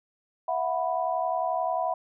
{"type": "chord", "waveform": "sine", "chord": "E suspended second", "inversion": "none", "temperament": "equal with one note detuned", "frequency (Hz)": [659.3, 730.6, 987.8], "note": ["E5", "F#5", "B5"], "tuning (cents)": [0, -22, 0], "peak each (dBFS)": [-29, -28, -31], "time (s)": [0.48, 1.94], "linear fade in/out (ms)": 5, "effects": []}